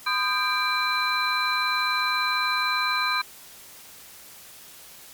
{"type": "tone cluster", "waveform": "sine", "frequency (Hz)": [1015, 1228, 1586, 2355, 4038], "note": ["B5", "D#6", "G6", "D7", "B7"], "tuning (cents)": [47, -23, 20, 4, 38], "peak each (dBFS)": -28, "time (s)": [0.06, 3.22], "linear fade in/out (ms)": 10, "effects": ["white hiss -46 dBFS RMS until 5.13 s", "MP3 96 kbps"]}